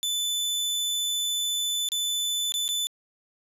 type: tone with dropouts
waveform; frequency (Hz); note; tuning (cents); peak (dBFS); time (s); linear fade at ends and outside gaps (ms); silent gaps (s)
sawtooth; 3506; A7; -7; -22; 0.03-2.87; 0; 1.888-1.919 / 2.521-2.54 / 2.68-2.689
effects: resampled to 32000 Hz + 10-bit